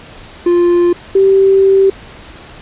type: tone pair in turn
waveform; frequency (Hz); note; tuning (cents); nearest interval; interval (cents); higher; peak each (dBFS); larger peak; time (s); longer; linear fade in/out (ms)
triangle / sine; 349.2 / 388; F4 / G4; 0 / -18; major second; 182; second; -5; neither; 0.46-0.93 / 1.15-1.9; second; 5
effects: pink hiss -35 dBFS RMS until 2.61 s + resampled to 8000 Hz